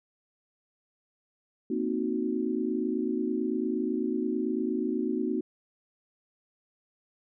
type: chord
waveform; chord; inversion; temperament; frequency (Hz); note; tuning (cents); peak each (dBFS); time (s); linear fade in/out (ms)
sine; C half-diminished seventh; third; equal; 233.1 / 261.6 / 311.1 / 370; Bb3 / C4 / Eb4 / Gb4; 0 / 0 / 0 / 0; -32; 1.7-5.41; 5
effects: none